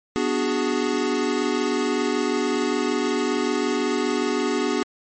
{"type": "chord", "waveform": "square", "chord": "G# half-diminished seventh", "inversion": "first", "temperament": "equal", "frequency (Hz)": [246.9, 293.7, 370, 415.3], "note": ["B3", "D4", "F#4", "G#4"], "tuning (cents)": [0, 0, 0, 0], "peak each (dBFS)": -27, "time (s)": [0.16, 4.83], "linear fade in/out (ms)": 0, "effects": ["MP3 32 kbps"]}